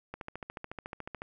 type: click train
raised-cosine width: 0.5 ms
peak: -24 dBFS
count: 16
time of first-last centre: 0.14-1.219 s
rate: 13.9 Hz
effects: none